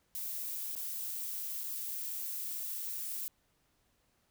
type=noise with dropouts; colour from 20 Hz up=violet; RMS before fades=-39 dBFS; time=0.15-3.28 s; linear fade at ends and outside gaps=0 ms; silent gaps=0.752-0.764 / 1.636-1.64 s; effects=pink hiss -74 dBFS RMS until 4.3 s